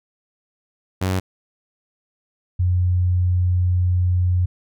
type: tone pair in turn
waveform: sawtooth / sine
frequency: 93.7 / 90 Hz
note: F#2 / F#2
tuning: +22 / -47 cents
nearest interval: minor second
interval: 69 cents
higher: first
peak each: -15 dBFS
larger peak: neither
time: 1.01-1.2 / 2.59-4.46 s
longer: second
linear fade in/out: 10 ms
effects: none